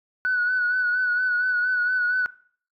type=tone with vibrato; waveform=sine; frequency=1480 Hz; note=F#6; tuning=in tune; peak=-19 dBFS; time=0.25-2.26 s; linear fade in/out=0 ms; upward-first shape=sine; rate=4.3 Hz; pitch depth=37 cents each way; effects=noise-tail reverb RT60 0.5 s tail -20 dB re dry + tanh soft clip ceiling -15 dBFS